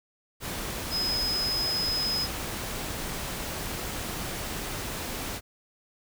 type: tone in noise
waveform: sine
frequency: 5070 Hz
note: D#8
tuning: 32 cents sharp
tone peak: -26 dBFS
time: 0.9-2.28 s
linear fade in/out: 50 ms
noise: pink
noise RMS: -34 dBFS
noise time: 0.4-5.41 s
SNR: +5 dB
effects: none